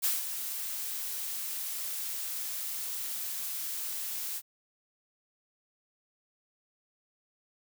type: noise with ADSR envelope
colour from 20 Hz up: blue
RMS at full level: -27 dBFS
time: 0.02-4.42 s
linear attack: 27 ms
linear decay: 170 ms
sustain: -9 dB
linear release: 52 ms
effects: none